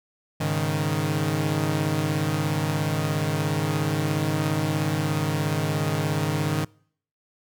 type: chord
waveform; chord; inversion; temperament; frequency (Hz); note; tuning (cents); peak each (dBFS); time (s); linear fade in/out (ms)
sawtooth; Ab suspended fourth; none; equal; 103.83 / 138.59 / 155.56; Ab2 / Db3 / Eb3; 0 / 0 / 0; -26 / -24 / -21; 0.4-6.65; 10
effects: noise-tail reverb RT60 0.6 s tail -26 dB re dry